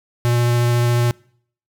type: tone with vibrato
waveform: square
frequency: 120 Hz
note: B2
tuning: 49 cents flat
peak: -15 dBFS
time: 0.25-1.11 s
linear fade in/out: 0 ms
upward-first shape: triangle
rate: 14 Hz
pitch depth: 10 cents each way
effects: noise-tail reverb RT60 0.6 s tail -25 dB re dry